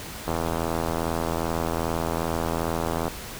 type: click train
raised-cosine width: 1 ms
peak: -12 dBFS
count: 232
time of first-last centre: 0.28-3.08 s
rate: 82.5 Hz
effects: pink hiss -37 dBFS RMS until 3.39 s